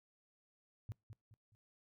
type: tone with echo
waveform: sine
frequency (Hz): 107.9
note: A2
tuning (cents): -33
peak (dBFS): -40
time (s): 0.89-0.92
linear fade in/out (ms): 0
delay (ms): 210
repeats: 3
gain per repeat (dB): -9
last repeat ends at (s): 1.55
effects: noise-tail reverb RT60 0.2 s tail -25 dB re dry + MP3 96 kbps